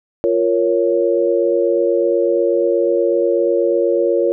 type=chord; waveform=sine; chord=Bb minor; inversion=second; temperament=equal; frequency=349.2 / 466.2 / 554.4 Hz; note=F4 / Bb4 / Db5; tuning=0 / 0 / 0 cents; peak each=-17 dBFS; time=0.24-4.32 s; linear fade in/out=0 ms; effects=none